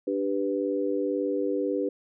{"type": "chord", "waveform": "sine", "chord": "G major", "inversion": "second", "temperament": "equal", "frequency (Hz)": [293.7, 392, 493.9], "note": ["D4", "G4", "B4"], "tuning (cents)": [0, 0, 0], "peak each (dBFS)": -29, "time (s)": [0.07, 1.89], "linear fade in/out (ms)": 5, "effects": []}